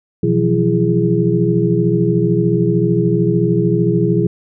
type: tone cluster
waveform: sine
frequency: 123.9 / 166 / 179.4 / 337.1 / 414 Hz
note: B2 / E3 / F3 / E4 / G#4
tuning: +6 / +12 / +47 / +39 / -5 cents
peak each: -18 dBFS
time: 0.23-4.27 s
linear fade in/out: 5 ms
effects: none